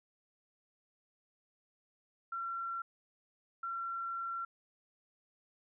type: tone bursts at uneven times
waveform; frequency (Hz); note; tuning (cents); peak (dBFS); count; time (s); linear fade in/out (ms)
sine; 1362; F6; -44; -36; 2; 2.32-2.82 / 3.63-4.45; 5
effects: none